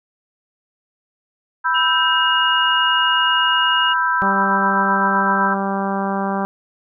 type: chord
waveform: sine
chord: E minor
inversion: second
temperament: equal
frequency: 987.8 / 1318.5 / 1568 Hz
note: B5 / E6 / G6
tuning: 0 / 0 / 0 cents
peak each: -19 / -21 / -19 dBFS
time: 1.64-5.55 s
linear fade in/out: 20 ms
type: tone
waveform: sine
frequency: 2861 Hz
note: F7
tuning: 41 cents sharp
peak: -18 dBFS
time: 1.74-3.94 s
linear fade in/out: 20 ms
type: harmonic tone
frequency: 196 Hz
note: G3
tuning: in tune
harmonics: 1 / 2 / 3 / 4 / 5 / 6 / 7 / 8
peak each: -22 / -28 / -28 / -25 / -27 / -29 / -33 / -33 dBFS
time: 4.22-6.45 s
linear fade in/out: 0 ms
effects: none